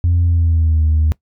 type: tone with pitch glide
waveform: sine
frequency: 86.3 to 77.78 Hz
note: F2 to D#2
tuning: -20 to 0 cents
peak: -9 dBFS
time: 0.04-1.12 s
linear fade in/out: 0 ms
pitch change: -180 cents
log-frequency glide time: 0.23-0.85 s
effects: noise-tail reverb RT60 0.1 s tail -23 dB re dry + tanh soft clip ceiling -8 dBFS